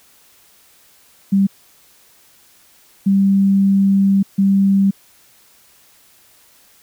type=tone bursts at uneven times; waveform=sine; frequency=196 Hz; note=G3; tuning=in tune; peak=-10 dBFS; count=3; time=1.32-1.47 / 3.06-4.23 / 4.38-4.91 s; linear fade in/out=10 ms; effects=white hiss -51 dBFS RMS until 6.82 s